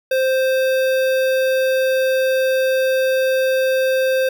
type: tone with notch filter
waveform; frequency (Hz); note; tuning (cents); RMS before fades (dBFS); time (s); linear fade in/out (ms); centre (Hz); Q
square; 523.3; C5; 0; -17; 0.11-4.29; 5; 7400; 0.94
effects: none